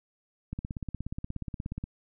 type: click train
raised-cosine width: 5 ms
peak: -22 dBFS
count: 23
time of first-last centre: 0.53-1.84 s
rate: 16.8 Hz
effects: none